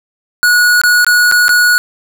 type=tone with dropouts; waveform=square; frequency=1458 Hz; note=F#6; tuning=26 cents flat; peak=-7 dBFS; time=0.43-1.78 s; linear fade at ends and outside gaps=0 ms; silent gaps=0.815-0.836 / 1.046-1.066 / 1.314-1.322 / 1.482-1.492 s; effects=none